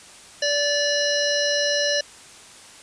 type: harmonic tone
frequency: 581 Hz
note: D5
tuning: 19 cents flat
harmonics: 1 / 3 / 5 / 7 / 9 / 10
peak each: -23 / -26 / -29 / -27 / -28 / -30 dBFS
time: 0.42-2.01 s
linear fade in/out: 5 ms
effects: white hiss -45 dBFS RMS until 2.82 s + resampled to 22050 Hz